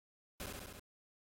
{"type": "noise with echo", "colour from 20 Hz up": "pink", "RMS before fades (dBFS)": -44, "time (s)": [0.4, 0.46], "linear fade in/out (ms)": 0, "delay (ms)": 67, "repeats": 5, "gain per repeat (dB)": -2, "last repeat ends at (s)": 0.795, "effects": ["AAC 48 kbps"]}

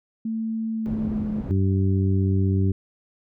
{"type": "tone with pitch glide", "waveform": "sine", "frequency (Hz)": [223.1, 212.9], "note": ["A3", "G#3"], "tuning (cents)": [24, 43], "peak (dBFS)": -24, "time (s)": [0.25, 1.41], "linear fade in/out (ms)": 5, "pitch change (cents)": -81, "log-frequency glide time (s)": [0.74, 1.24]}
{"type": "low-pass noise", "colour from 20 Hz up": "white", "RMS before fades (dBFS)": -32, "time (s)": [0.86, 1.51], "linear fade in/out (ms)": 0, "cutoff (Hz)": 220, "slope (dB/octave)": 12}
{"type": "harmonic tone", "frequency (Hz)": 96.1, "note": "G2", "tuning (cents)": -34, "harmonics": [1, 2, 3, 4], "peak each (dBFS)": [-19, -25, -29, -31], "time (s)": [1.5, 2.72], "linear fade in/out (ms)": 5}
{"effects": []}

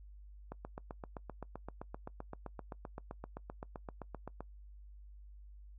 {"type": "click train", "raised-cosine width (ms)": 1, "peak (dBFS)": -29, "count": 31, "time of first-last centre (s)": [0.52, 4.406], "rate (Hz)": 7.72, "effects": ["noise-tail reverb RT60 0.1 s tail -23 dB re dry", "added 50 Hz sine -51 dBFS peak until 5.78 s"]}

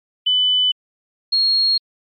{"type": "tone pair in turn", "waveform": "sine", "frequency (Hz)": [3000, 4275], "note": ["F#7", "C8"], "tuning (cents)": [23, 36], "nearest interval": "tritone", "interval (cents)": 613, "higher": "second", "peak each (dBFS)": -13, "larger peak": "neither", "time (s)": [[0.26, 0.72], [1.32, 1.78]], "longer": "neither", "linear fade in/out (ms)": 10, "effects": ["MP3 32 kbps"]}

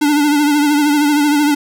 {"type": "tone with vibrato", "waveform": "square", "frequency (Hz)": 293.7, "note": "D4", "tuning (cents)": 0, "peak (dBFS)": -11, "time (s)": [0.01, 1.55], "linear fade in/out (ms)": 10, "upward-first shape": "triangle", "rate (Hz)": 13, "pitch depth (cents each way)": 60, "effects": []}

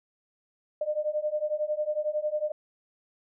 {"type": "beating tone pair", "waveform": "sine", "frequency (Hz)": [599, 610], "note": ["D5", "D#5"], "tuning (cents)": [34, -34], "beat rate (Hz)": 11, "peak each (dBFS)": [-30, -29], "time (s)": [0.81, 2.52], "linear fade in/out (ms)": 5, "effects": []}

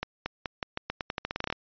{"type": "accelerating click train", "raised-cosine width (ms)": 0.3, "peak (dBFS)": -14, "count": 17, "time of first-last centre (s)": [0.03, 1.526], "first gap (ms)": 230, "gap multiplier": 0.86, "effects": ["resampled to 11025 Hz"]}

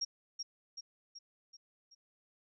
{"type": "tone with echo", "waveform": "sine", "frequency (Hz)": 5588, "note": "F8", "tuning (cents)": 0, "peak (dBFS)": -32, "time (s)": [0.01, 0.05], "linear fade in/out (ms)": 10, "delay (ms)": 380, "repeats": 5, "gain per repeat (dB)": -5, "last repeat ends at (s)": 1.95, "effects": []}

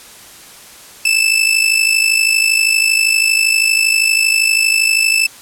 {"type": "tone with amplitude modulation", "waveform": "sawtooth", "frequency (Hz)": 2637, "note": "E7", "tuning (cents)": 0, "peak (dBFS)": -4, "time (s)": [1.05, 5.27], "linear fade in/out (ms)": 5, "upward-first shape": "sine", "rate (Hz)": 52.6, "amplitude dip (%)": 70, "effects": ["white hiss -38 dBFS RMS until 5.41 s", "low-pass 12000 Hz 12 dB/octave"]}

